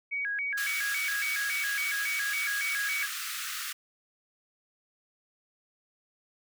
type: tone with vibrato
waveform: sine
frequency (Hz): 1930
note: B6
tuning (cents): -40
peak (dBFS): -29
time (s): 0.11-3.07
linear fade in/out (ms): 20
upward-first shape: square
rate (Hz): 3.6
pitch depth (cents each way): 270
type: high-pass noise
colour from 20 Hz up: pink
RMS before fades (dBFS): -36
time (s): 0.57-3.73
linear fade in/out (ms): 10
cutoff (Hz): 1200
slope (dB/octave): 96
effects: none